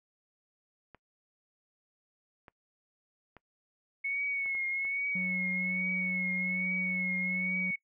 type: clicks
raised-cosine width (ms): 0.5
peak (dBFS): -35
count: 6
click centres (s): 0.947 / 2.482 / 3.367 / 4.46 / 4.551 / 4.851
type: tone with vibrato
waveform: sine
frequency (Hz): 2200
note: C#7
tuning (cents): -14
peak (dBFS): -30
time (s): 4.04-7.76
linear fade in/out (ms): 10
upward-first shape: triangle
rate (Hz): 1.2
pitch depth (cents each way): 55
type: tone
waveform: triangle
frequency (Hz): 183.6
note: F#3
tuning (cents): -13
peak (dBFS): -33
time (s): 5.15-7.71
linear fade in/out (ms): 5
effects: noise-tail reverb RT60 0.1 s tail -23 dB re dry